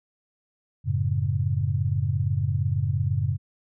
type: chord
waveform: sine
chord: F# minor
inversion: none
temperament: equal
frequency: 92.5 / 110 / 138.59 Hz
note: F#2 / A2 / C#3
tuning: 0 / 0 / 0 cents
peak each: -26 dBFS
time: 0.84-3.38 s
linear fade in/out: 50 ms
effects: none